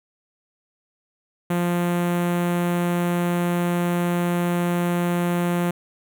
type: tone with notch filter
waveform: sawtooth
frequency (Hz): 174.61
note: F3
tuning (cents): 0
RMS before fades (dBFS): -22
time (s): 1.5-5.71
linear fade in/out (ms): 5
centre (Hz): 4900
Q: 0.75
effects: none